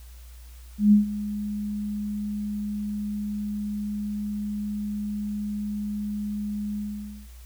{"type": "tone with ADSR envelope", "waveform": "sine", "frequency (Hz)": 207.7, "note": "G#3", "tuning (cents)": 0, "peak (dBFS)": -11, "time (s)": [0.78, 7.28], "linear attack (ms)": 140, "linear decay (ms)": 130, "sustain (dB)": -16, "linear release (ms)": 510, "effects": ["added 60 Hz sine -42 dBFS peak until 7.45 s", "white hiss -55 dBFS RMS until 7.45 s"]}